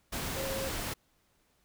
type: tone in noise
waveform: sine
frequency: 537 Hz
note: C5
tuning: 45 cents sharp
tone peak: -35 dBFS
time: 0.36-0.69 s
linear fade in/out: 10 ms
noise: pink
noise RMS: -36 dBFS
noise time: 0.12-0.94 s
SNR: -2 dB
effects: pink hiss -71 dBFS RMS until 1.64 s